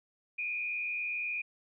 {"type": "tone with frequency modulation", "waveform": "sine", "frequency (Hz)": 2442, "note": "D#7", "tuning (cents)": -33, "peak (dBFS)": -32, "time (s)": [0.38, 1.42], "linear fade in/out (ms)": 10, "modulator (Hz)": 87.7, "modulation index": 0.84, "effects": []}